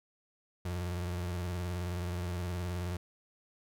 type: tone with vibrato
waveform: 35% pulse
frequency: 88.5 Hz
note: F2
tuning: 23 cents sharp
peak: -32 dBFS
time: 0.65-2.97 s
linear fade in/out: 5 ms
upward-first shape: triangle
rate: 19 Hz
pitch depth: 74 cents each way
effects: none